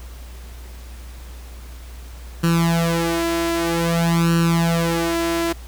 sawtooth tone with flanger, 167.7 Hz, E3, 30 cents sharp, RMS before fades -19 dBFS, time 2.43-5.53 s, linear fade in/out 10 ms, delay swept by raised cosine 0.7 to 3.1 ms, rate 0.52 Hz, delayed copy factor +0.9, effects added 60 Hz sine -34 dBFS peak until 5.67 s + pink hiss -45 dBFS RMS until 5.67 s

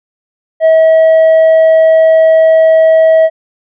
sine tone with tanh clipping, 643 Hz, E5, 43 cents flat, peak -4 dBFS, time 0.6-3.3 s, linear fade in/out 50 ms, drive 3 dB, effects none

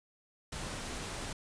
pink noise, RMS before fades -40 dBFS, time 0.52-1.33 s, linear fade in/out 5 ms, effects resampled to 22050 Hz

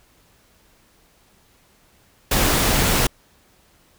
pink noise, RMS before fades -18 dBFS, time 2.31-3.07 s, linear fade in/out 5 ms, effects pink hiss -57 dBFS RMS until 3.98 s

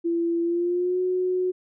sine tone with pitch glide, 338 to 366.5 Hz, E4 to F#4, +43 to -16 cents, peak -21 dBFS, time 0.04-1.52 s, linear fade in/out 20 ms, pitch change +141 cents, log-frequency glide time 0.42-1 s, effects none

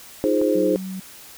sine chord, F minor seventh, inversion third, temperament equal, 311.1 / 349.2 / 415.3 / 523.3 Hz, Eb4 / F4 / Ab4 / C5, 0 / 0 / 0 / 0 cents, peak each -21 / -26 / -22 / -21 dBFS, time 0.24-0.76 s, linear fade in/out 0 ms
click, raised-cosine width 1 ms, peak -21 dBFS, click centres 0.415 s
sine tone, 188.8 Hz, F#3, 35 cents sharp, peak -28 dBFS, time 0.55-1 s, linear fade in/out 5 ms
effects white hiss -43 dBFS RMS until 1.37 s

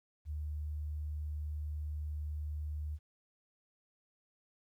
sine tone, 75.3 Hz, D2, 44 cents sharp, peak -36 dBFS, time 0.25-2.99 s, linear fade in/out 50 ms, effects 12-bit

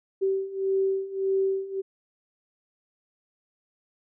sine beating tone pair, 385.2 / 386.9 Hz, G4 / G4, -30 / -23 cents, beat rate 1.7 Hz, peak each -28 / -25 dBFS, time 0.21-1.82 s, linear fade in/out 20 ms, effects none

